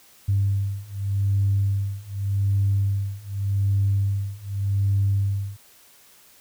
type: beating tone pair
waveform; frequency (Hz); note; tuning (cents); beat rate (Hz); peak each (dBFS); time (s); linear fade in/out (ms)
sine; 98.7 / 99.55; G2 / G2; +12 / +27; 0.85; -23 / -22; 0.28-5.57; 10
effects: tanh soft clip ceiling -12 dBFS + white hiss -53 dBFS RMS until 6.4 s